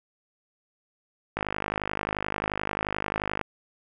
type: click train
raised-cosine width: 0.5 ms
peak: -12 dBFS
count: 106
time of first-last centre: 1.37-3.413 s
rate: 51.4 Hz
effects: none